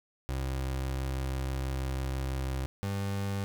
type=tone pair in turn; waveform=30% pulse; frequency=66.1 / 99.04 Hz; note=C2 / G2; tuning=+18 / +18 cents; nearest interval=perfect fifth; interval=700 cents; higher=second; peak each=-28 dBFS; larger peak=neither; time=0.29-2.66 / 2.83-3.44 s; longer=first; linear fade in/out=0 ms; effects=none